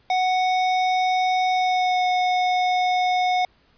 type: tone with pitch glide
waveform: square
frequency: 740 to 730.7 Hz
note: F#5 to F#5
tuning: 0 to -22 cents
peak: -19 dBFS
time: 0.1-3.45 s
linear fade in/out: 2 ms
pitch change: -22 cents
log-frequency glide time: 1.5-2.04 s
effects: pink hiss -60 dBFS RMS until 3.77 s + resampled to 11025 Hz